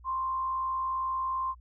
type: tone with frequency modulation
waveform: sine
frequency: 1050 Hz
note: C6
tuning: 6 cents sharp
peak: -28 dBFS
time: 0.04-1.55 s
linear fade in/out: 50 ms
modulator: 62.4 Hz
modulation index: 0.29
effects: added 60 Hz sine -50 dBFS peak until 1.6 s